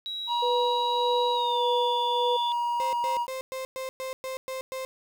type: tone with pitch glide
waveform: sine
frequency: 3869 to 3467 Hz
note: B7 to A7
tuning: -36 to -26 cents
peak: -31 dBFS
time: 0.06-2.52 s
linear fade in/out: 0 ms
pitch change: -190 cents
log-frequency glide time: 1.32-1.64 s
type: tone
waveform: triangle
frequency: 953 Hz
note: A#5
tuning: 38 cents sharp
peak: -23 dBFS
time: 0.27-3.27 s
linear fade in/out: 50 ms
type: tone with tremolo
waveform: sine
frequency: 491.2 Hz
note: B4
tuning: 9 cents flat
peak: -24 dBFS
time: 0.42-2.37 s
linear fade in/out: 10 ms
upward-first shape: sine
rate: 1.7 Hz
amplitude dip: 60%
type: tone bursts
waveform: 35% pulse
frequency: 523 Hz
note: C5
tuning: 1 cent flat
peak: -30 dBFS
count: 9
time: 2.8-4.85 s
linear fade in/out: 0 ms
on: 130 ms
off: 110 ms
effects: 9-bit